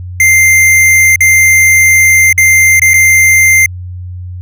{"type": "tone with dropouts", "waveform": "square", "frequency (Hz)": 2093, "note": "C7", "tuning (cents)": 0, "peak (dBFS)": -4, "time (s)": [0.2, 3.66], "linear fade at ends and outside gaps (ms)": 2, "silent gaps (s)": [[1.159, 1.206], [2.328, 2.378], [2.796, 2.818], [2.935, 2.94]], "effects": ["added 90 Hz sine -20 dBFS peak until 4.41 s"]}